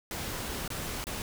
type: noise with dropouts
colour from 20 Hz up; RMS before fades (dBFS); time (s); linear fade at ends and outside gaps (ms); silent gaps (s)
pink; -36; 0.11-1.22; 1; 0.678-0.703 / 1.041-1.069
effects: none